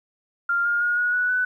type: tone with pitch steps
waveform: sine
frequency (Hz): 1395 / 1414.5 / 1434.2 / 1454.2 / 1474.5 / 1495.1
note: F6 / F6 / F6 / F#6 / F#6 / F#6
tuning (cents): -2 / +22 / +46 / -30 / -6 / +18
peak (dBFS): -19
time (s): 0.49-1.45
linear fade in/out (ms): 5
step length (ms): 160
effects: 10-bit